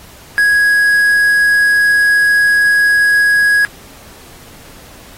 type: tone with quantisation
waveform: triangle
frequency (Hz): 1661.2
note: G#6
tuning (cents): 0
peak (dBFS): -6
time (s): 0.38-3.65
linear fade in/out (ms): 0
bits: 5
effects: pink hiss -39 dBFS RMS until 5.17 s + AAC 48 kbps